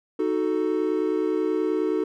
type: chord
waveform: triangle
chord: D# diminished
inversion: none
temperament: equal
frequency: 311.1 / 370 / 440 Hz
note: D#4 / F#4 / A4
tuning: 0 / 0 / 0 cents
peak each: -24 dBFS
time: 0.19-2.04 s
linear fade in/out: 5 ms
effects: none